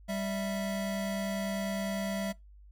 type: tone pair together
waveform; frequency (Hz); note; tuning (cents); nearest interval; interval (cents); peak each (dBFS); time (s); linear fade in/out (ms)
square; 196 / 657.8; G3 / E5; 0 / -4; octave + major sixth; 2096; -34 / -36; 0.08-2.33; 20
effects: noise-tail reverb RT60 0.2 s tail -24 dB re dry + added 50 Hz sine -51 dBFS peak until 2.71 s